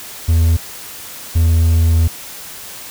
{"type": "tone pair in turn", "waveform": "triangle", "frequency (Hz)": [82.41, 82.41], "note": ["E2", "E2"], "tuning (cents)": [0, 0], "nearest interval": "unison", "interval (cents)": 0, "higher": "neither", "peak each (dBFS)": -7, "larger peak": "neither", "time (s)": [[0.28, 0.57], [1.35, 2.08]], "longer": "second", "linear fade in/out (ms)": 10, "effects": ["white hiss -32 dBFS RMS until 2.9 s"]}